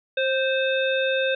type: harmonic tone with a mistuned harmonic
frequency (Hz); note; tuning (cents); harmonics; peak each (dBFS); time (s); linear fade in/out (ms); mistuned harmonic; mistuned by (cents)
521; C5; -7; 1 / 3 / 5 / 7; -22 / -27 / -29 / -30; 0.17-1.35; 5; 1; +30
effects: none